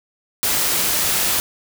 white noise, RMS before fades -19 dBFS, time 0.43-1.4 s, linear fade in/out 0 ms, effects none

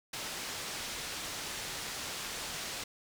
white low-pass noise, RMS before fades -40 dBFS, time 0.13-2.84 s, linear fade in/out 5 ms, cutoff 6500 Hz, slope 12 dB/octave, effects none

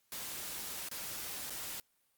white noise with dropouts, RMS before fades -42 dBFS, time 0.12-1.8 s, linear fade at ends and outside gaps 1 ms, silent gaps 0.887-0.913 / 1.498-1.504 s, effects white hiss -75 dBFS RMS until 2.17 s + Opus 48 kbps

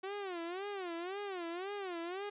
sawtooth tone with vibrato, 370 Hz, F#4, in tune, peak -35 dBFS, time 0.03-2.3 s, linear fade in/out 10 ms, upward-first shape sine, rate 1.9 Hz, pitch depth 180 cents each way, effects resampled to 8000 Hz

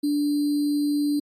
sine tone with sample-and-hold, 292 Hz, D4, 10 cents flat, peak -20 dBFS, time 0.03-1.2 s, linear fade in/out 10 ms, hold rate 4410 Hz, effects AAC 48 kbps

